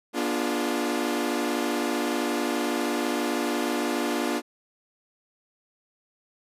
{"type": "chord", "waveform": "sawtooth", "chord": "B diminished seventh", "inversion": "none", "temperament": "equal with one note detuned", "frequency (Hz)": [241.6, 293.7, 349.2, 415.3], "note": ["B3", "D4", "F4", "Ab4"], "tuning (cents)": [-38, 0, 0, 0], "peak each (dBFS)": [-26, -25, -26, -31], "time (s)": [0.13, 4.42], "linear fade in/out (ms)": 50, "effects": ["resampled to 32000 Hz"]}